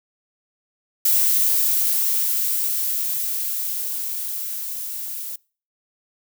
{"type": "noise with level ramp", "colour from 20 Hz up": "violet", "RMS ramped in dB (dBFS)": [-17, -31], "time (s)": [1.05, 5.36], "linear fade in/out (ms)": 5, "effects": ["noise-tail reverb RT60 0.4 s tail -25 dB re dry"]}